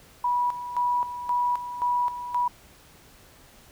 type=tone with tremolo; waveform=sine; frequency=976 Hz; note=B5; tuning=21 cents flat; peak=-21 dBFS; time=0.24-2.48 s; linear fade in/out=5 ms; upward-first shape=square; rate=1.9 Hz; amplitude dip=70%; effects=pink hiss -53 dBFS RMS until 3.71 s